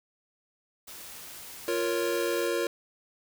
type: noise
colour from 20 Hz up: white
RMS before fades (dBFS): -44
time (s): 0.87-2.48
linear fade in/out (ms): 10
type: chord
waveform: square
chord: Bb minor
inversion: second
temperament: equal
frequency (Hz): 349.2 / 466.2 / 554.4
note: F4 / Bb4 / Db5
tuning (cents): 0 / 0 / 0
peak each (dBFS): -31 / -31 / -33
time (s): 1.68-2.67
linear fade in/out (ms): 2
effects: none